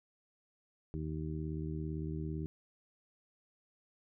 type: harmonic tone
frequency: 77.78 Hz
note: D#2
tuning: in tune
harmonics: 1 / 2 / 3 / 4 / 5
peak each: -41 / -39 / -49 / -43 / -47 dBFS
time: 0.94-2.46 s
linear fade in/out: 0 ms
effects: none

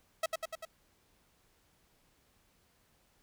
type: tone with echo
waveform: sawtooth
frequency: 648 Hz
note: E5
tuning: 30 cents flat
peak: -25 dBFS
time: 0.23-0.26 s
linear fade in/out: 5 ms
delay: 98 ms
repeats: 4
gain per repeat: -3 dB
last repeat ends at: 0.652 s
effects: pink hiss -70 dBFS RMS until 3.22 s

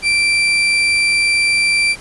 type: tone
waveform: 35% pulse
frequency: 2349 Hz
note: D7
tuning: in tune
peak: -10 dBFS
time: 0.02-1.96 s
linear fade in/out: 50 ms
effects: pink hiss -37 dBFS RMS until 2 s + resampled to 24000 Hz

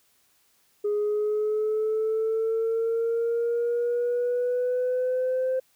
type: exponential sweep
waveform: sine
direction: up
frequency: 413.8 to 520 Hz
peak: -21 dBFS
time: 0.84-5.6 s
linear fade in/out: 10 ms
effects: tanh soft clip ceiling -20 dBFS + white hiss -65 dBFS RMS until 5.75 s

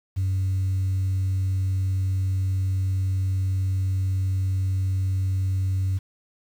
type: tone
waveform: sine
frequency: 94.9 Hz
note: F#2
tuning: 44 cents sharp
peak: -19 dBFS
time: 0.16-5.99 s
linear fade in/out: 20 ms
effects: tanh soft clip ceiling -19 dBFS + 8-bit

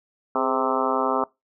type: harmonic tone with a mistuned harmonic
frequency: 130.81 Hz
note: C3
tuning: in tune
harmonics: 2 / 3 / 4 / 5 / 6 / 7 / 8 / 9 / 10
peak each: -29 / -29 / -29 / -29 / -29 / -29 / -29 / -29 / -29 dBFS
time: 0.35-1.24 s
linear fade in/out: 2 ms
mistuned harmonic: 3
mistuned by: +75 cents
effects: noise-tail reverb RT60 0.2 s tail -23 dB re dry

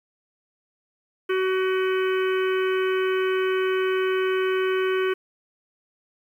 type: harmonic tone with a mistuned harmonic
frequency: 376.1 Hz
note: F#4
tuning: 28 cents sharp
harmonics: 1 / 3 / 4 / 5 / 6 / 7 / 8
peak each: -21 / -32 / -31 / -37 / -38 / -38 / -37 dBFS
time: 1.29-5.14 s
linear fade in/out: 10 ms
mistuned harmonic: 7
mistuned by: -62 cents
effects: 9-bit

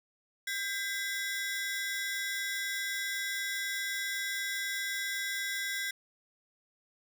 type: ring-modulated tone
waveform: sawtooth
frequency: 1805 Hz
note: A6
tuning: 44 cents sharp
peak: -26 dBFS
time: 0.47-5.91 s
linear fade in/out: 5 ms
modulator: 214 Hz
effects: none

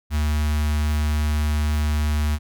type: tone with notch filter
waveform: square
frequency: 74.9 Hz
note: D2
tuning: 35 cents sharp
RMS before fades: -21 dBFS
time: 0.1-2.39 s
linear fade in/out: 50 ms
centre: 460 Hz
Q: 0.67
effects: none

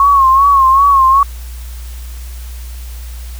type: tone with vibrato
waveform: sine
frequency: 1092 Hz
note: C#6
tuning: 26 cents flat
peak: -5 dBFS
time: 0-1.23 s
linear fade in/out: 2 ms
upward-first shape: sine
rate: 2.6 Hz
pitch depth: 68 cents each way
effects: added 60 Hz sine -24 dBFS peak until 3.39 s + white hiss -38 dBFS RMS until 3.39 s

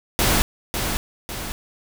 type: noise with echo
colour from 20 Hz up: pink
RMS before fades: -18 dBFS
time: 0.19-0.42 s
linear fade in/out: 0 ms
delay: 550 ms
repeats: 2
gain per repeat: -6 dB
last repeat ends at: 1.52 s
effects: none

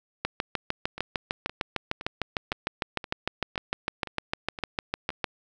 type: two click trains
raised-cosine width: 0.3 ms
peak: -21 / -10 dBFS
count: 9 / 34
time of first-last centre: 0.98-5.104 / 0.25-5.242 s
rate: 1.94 / 6.61 Hz
effects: none

